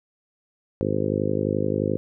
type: harmonic tone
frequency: 51.5 Hz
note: G#1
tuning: 14 cents flat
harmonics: 2 / 3 / 4 / 5 / 6 / 7 / 8 / 9 / 10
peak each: -30 / -30 / -30 / -30 / -30 / -30 / -30 / -30 / -30 dBFS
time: 0.81-1.97 s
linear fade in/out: 0 ms
effects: none

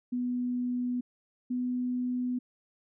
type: tone pair in turn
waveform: sine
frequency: 246.9 / 248.9 Hz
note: B3 / B3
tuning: 0 / +14 cents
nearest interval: unison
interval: 14 cents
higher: second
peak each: -28 dBFS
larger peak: neither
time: 0.12-1.01 / 1.5-2.39 s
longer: neither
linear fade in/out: 10 ms
effects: none

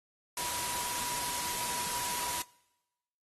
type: tone in noise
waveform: sine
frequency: 972 Hz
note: B5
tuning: 28 cents flat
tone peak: -40 dBFS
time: 0.37-2.42 s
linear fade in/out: 2 ms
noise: white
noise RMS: -35 dBFS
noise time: 0.37-2.42 s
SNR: -8 dB
effects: noise-tail reverb RT60 1.0 s tail -24 dB re dry + AAC 32 kbps

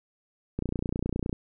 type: click train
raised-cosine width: 3 ms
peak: -16 dBFS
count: 23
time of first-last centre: 0.59-1.328 s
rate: 29.8 Hz
effects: none

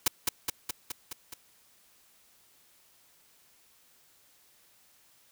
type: noise with echo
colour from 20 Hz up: white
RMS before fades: -23 dBFS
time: 0.06-0.08 s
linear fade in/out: 5 ms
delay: 210 ms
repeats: 6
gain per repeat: -3 dB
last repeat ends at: 1.34 s
effects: white hiss -63 dBFS RMS until 5.31 s

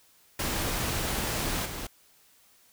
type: noise with level steps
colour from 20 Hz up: pink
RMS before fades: -30 / -37 dBFS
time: 0.39-1.87 s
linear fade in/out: 5 ms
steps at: 1.65 s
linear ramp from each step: 10 ms
effects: white hiss -61 dBFS RMS until 2.72 s

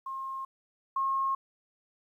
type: tone pair in turn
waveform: sine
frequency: 1069 / 1078.9 Hz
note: C6 / C#6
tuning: +37 / -47 cents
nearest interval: unison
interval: 16 cents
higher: second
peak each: -34 / -26 dBFS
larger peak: second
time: 0.06-0.45 / 0.96-1.35 s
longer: neither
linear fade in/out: 5 ms
effects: 11-bit

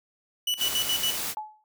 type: tone with tremolo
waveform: 40% pulse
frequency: 2960 Hz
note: F#7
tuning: in tune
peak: -23 dBFS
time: 0.47-1.17 s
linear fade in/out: 5 ms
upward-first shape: square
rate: 7.1 Hz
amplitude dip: 80%
type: noise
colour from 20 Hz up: white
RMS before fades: -31 dBFS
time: 0.57-1.35 s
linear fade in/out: 50 ms
type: tone with exponential decay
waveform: sine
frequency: 857 Hz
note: A5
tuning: 46 cents flat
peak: -27 dBFS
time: 1.37-1.64 s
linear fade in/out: 1 ms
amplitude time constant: 57 ms
effects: none

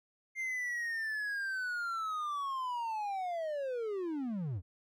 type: linear sweep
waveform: triangle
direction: down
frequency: 2109 to 77.78 Hz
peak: -32 dBFS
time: 0.35-4.62 s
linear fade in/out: 50 ms
effects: none

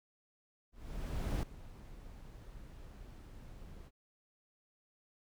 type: noise with ADSR envelope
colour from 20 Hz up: brown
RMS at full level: -33 dBFS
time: 0.72-3.91 s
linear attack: 710 ms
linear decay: 3 ms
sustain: -18 dB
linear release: 48 ms
effects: none

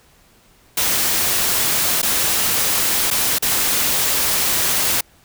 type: noise with dropouts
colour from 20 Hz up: white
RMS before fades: -18 dBFS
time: 0.77-5.01 s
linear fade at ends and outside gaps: 5 ms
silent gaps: 2.018-2.028 / 3.104-3.11 / 3.385-3.423 s
effects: pink hiss -53 dBFS RMS until 5.24 s

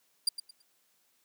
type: tone with echo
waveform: 30% pulse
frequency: 4767 Hz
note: D8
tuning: 25 cents sharp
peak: -20 dBFS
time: 0.27-0.29 s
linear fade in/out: 5 ms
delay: 110 ms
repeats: 3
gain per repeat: -12 dB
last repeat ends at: 0.62 s
effects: white hiss -71 dBFS RMS until 1.24 s + high-pass 150 Hz 12 dB/octave

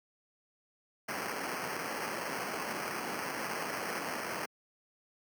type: noise with sample-and-hold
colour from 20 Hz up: white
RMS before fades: -37 dBFS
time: 1.08-4.46 s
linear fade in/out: 10 ms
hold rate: 3675 Hz
effects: high-pass 200 Hz 12 dB/octave

